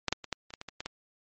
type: clicks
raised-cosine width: 0.2 ms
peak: -10 / -8 / -23 / -13 / -30 / -21 / -22 / -23 / -19 / -18 dBFS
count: 10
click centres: 0.083 / 0.126 / 0.243 / 0.327 / 0.505 / 0.538 / 0.614 / 0.687 / 0.805 / 0.86 s
effects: MP3 32 kbps